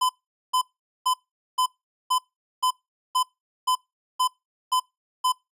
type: tone bursts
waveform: square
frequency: 1015 Hz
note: B5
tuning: 47 cents sharp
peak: -20 dBFS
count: 11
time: 0.01-5.323 s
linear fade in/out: 10 ms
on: 83 ms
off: 440 ms
effects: noise-tail reverb RT60 0.2 s tail -23 dB re dry + resampled to 32000 Hz